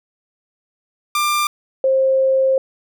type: tone pair in turn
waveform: sawtooth / sine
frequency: 1191 / 530.5 Hz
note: D6 / C5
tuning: +24 / +24 cents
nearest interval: octave + major second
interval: 1400 cents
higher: first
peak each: -12 dBFS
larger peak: neither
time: 1.15-1.47 / 1.84-2.58 s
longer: second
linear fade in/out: 2 ms
effects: none